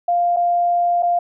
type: tone with dropouts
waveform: sine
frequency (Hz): 698.5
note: F5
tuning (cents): 0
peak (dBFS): -14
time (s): 0.08-1.19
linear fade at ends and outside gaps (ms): 5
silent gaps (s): 0.364-0.368 / 1.025-1.03
effects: none